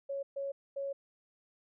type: tone bursts at uneven times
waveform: sine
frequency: 554 Hz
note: C#5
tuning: 1 cent flat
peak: -34 dBFS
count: 3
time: 0.09-0.23 / 0.36-0.52 / 0.76-0.93 s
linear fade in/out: 10 ms
effects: none